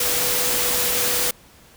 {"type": "tone in noise", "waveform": "sine", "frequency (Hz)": 491.1, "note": "B4", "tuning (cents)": -10, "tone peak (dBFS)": -30, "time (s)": [0, 1.31], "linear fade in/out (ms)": 5, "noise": "white", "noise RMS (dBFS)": -21, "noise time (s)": [0, 1.31], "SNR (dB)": -12, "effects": ["pink hiss -50 dBFS RMS until 1.76 s"]}